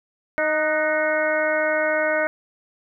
harmonic tone with a mistuned harmonic, 310 Hz, D#4, 6 cents flat, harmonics 1 / 2 / 3 / 4 / 5 / 6 / 7, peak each -32 / -21 / -32 / -32 / -25 / -28 / -29 dBFS, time 0.38-2.27 s, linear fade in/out 0 ms, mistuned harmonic 5, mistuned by -61 cents, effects none

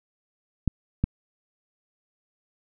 clicks, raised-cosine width 5 ms, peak -9 dBFS, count 2, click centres 0.677 / 1.04 s, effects none

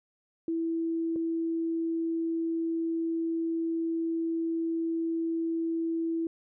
sine tone pair in turn, 329.5 / 329.5 Hz, E4 / E4, -1 / -1 cents, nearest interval unison, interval 0 cents, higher neither, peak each -27 / -27 dBFS, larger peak neither, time 0.48-1.16 / 1.16-6.27 s, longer second, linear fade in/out 2 ms, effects none

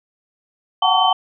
sine tone cluster, 733 / 763 / 894 / 1132 / 3080 Hz, F#5 / G5 / A5 / C#6 / G7, -16 / -47 / +27 / +36 / -31 cents, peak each -19 dBFS, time 0.82-1.13 s, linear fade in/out 5 ms, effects none

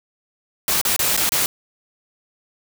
white noise with dropouts, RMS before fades -19 dBFS, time 0.68-1.46 s, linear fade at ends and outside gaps 1 ms, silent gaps 0.814-0.851 / 0.963-0.992 / 1.166-1.175 / 1.292-1.32 s, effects none

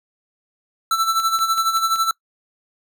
square tone with tremolo, 1330 Hz, E6, 15 cents sharp, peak -15 dBFS, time 0.91-2.11 s, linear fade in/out 2 ms, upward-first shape sine, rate 12 Hz, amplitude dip 65%
click train, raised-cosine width 0.2 ms, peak -20 dBFS, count 5, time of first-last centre 1.2-1.959 s, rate 5.27 Hz
effects noise-tail reverb RT60 0.1 s tail -23 dB re dry

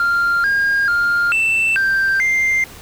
sine tone with pitch steps, 1393 / 1619 / 1404 / 2666 / 1573 / 2096 Hz, F6 / G#6 / F6 / E7 / G6 / C7, -5 / -45 / +9 / +19 / +6 / +2 cents, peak -11 dBFS, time 0-2.64 s, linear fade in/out 2 ms, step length 440 ms, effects tanh soft clip ceiling -12 dBFS + pink hiss -38 dBFS RMS until 2.81 s

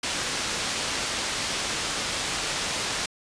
white low-pass noise, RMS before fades -29 dBFS, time 0.03-3.06 s, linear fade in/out 5 ms, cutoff 5900 Hz, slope 12 dB/octave, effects resampled to 22050 Hz

